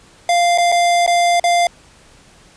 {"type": "tone with dropouts", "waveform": "square", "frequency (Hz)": 696, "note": "F5", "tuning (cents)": -6, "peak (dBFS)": -12, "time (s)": [0.29, 1.67], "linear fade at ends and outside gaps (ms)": 2, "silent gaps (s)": [[0.577, 0.583], [0.719, 0.723], [1.064, 1.076], [1.398, 1.44]], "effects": ["pink hiss -47 dBFS RMS until 2.56 s", "resampled to 22050 Hz"]}